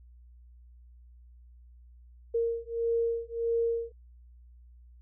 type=beating tone pair; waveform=sine; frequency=462.6 / 464.2 Hz; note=A#4 / A#4; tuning=-13 / -7 cents; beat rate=1.6 Hz; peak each=-30 dBFS; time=2.34-3.92 s; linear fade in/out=10 ms; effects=added 60 Hz sine -51 dBFS peak until 5.01 s